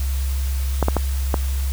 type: clicks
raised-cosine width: 1 ms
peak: -4 dBFS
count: 4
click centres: 0.827 / 0.884 / 0.967 / 1.342 s
effects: added 67 Hz sine -19 dBFS peak until 1.72 s + white hiss -36 dBFS RMS until 1.72 s